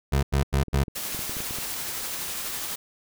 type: tone bursts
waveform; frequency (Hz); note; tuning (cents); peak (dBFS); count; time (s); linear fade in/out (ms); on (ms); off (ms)
25% pulse; 69.3; C#2; 0; -16; 4; 0.12-0.839; 10; 110; 93
type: clicks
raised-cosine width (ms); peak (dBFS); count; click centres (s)
3; -24; 11; 0.683 / 0.751 / 0.817 / 0.882 / 1.147 / 1.192 / 1.295 / 1.368 / 1.404 / 1.509 / 1.586
type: noise with tremolo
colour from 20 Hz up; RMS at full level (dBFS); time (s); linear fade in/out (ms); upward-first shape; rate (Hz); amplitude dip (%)
white; -31; 0.95-2.76; 10; triangle; 12; 25
effects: none